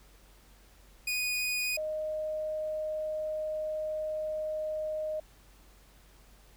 sawtooth / sine tone pair in turn, 2476 / 619 Hz, D#7 / D#5, -9 / -9 cents, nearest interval 2 octaves, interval 2400 cents, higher first, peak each -26 / -31 dBFS, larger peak first, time 1.07-1.77 / 1.77-5.2 s, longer second, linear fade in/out 5 ms, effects added 47 Hz sine -57 dBFS peak until 6.56 s + pink hiss -61 dBFS RMS until 6.56 s

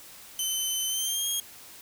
15% pulse tone with pitch glide, 3058 to 3259 Hz, G7 to G#7, -44 to -33 cents, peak -20 dBFS, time 0.39-1.4 s, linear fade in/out 2 ms, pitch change +111 cents, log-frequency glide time 0.88-1.28 s, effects white hiss -48 dBFS RMS until 1.81 s

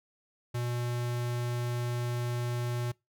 square tone, 121 Hz, B2, 35 cents flat, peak -31 dBFS, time 0.54-2.92 s, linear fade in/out 10 ms, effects noise-tail reverb RT60 0.2 s tail -23 dB re dry

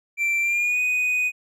triangle tone with pitch glide, 2349 to 2489 Hz, D7 to D#7, 0 to 0 cents, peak -18 dBFS, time 0.17-1.32 s, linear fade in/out 50 ms, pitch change +100 cents, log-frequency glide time 0.41-0.81 s, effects none

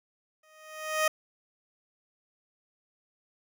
15% pulse tone with exponential growth, 623 Hz, D#5, 2 cents sharp, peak -15 dBFS, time 0.43-1.08 s, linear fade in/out 5 ms, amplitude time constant 140 ms, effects none

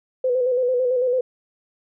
sine tone with vibrato, 502 Hz, B4, 28 cents sharp, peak -17 dBFS, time 0.24-1.21 s, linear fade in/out 5 ms, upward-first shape square, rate 9 Hz, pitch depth 43 cents each way, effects none

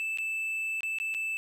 triangle tone with dropouts, 2637 Hz, E7, in tune, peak -28 dBFS, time 0-1.37 s, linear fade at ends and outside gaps 0 ms, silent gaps 0.174-0.185 / 0.807-0.832 / 0.986-1 / 1.141-1.147 s, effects none

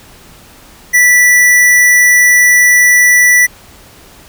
square tone, 1965 Hz, B6, 9 cents flat, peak -5 dBFS, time 0.93-3.47 s, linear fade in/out 20 ms, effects pink hiss -39 dBFS RMS until 4.28 s

